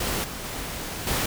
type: noise with level steps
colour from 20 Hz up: pink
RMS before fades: -27 / -35 / -33 / -25 dBFS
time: 0-1.26 s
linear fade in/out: 5 ms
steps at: 0.24 / 0.44 / 1.07 s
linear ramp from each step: 2 ms
effects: none